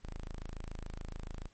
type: tone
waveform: sawtooth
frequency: 27 Hz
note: A0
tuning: 32 cents flat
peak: -36 dBFS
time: 0.03-1.49 s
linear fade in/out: 20 ms
effects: pink hiss -67 dBFS RMS until 1.53 s + MP3 32 kbps